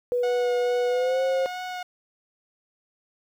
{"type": "tone with pitch glide", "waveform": "sine", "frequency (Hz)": [489.9, 531.2], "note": ["B4", "C5"], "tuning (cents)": [-14, 26], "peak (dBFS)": -21, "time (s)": [0.12, 1.46], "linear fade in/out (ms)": 0, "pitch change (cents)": 140, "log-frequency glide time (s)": [0.87, 1.23]}
{"type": "tone with vibrato", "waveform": "sawtooth", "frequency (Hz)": 728, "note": "F#5", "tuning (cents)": -28, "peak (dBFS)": -27, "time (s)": [0.23, 1.83], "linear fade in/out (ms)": 5, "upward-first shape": "sine", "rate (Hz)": 2.3, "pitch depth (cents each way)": 15}
{"effects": ["low-pass 5000 Hz 12 dB/octave", "9-bit"]}